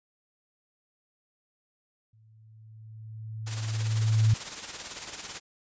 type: tone with exponential growth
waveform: sine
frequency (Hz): 109.9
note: A2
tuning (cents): -2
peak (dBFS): -17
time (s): 2.13-4.34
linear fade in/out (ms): 5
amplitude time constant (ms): 480
type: noise with tremolo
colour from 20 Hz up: white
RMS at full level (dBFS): -35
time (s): 3.46-5.4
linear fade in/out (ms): 20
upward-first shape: sine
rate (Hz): 18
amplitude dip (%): 55
effects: resampled to 16000 Hz